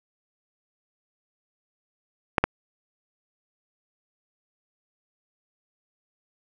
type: clicks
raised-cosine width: 0.5 ms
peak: -3 dBFS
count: 2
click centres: 2.382 / 2.44 s
effects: none